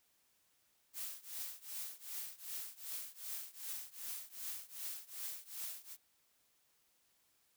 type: noise with tremolo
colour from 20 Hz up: blue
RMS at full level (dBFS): -42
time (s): 0.93-5.97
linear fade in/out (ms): 50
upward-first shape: triangle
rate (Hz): 2.6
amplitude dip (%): 95
effects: white hiss -75 dBFS RMS until 7.56 s